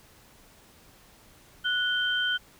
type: tone pair together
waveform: sine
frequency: 1473 / 3121 Hz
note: F#6 / G7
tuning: -8 / -8 cents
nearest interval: octave + minor second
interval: 1300 cents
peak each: -26 / -28 dBFS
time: 1.64-2.38 s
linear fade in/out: 20 ms
effects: pink hiss -56 dBFS RMS until 2.59 s